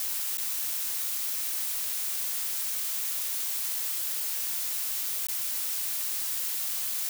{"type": "noise with dropouts", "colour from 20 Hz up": "blue", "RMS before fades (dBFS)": -31, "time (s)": [0, 7.09], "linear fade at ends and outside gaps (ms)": 1, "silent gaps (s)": [[0.372, 0.382], [5.269, 5.285]], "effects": []}